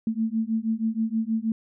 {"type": "beating tone pair", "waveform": "sine", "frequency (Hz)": [220, 226.3], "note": ["A3", "A3"], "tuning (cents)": [0, 49], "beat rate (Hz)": 6.3, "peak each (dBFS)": -26, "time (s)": [0.07, 1.52], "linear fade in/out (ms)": 2, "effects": []}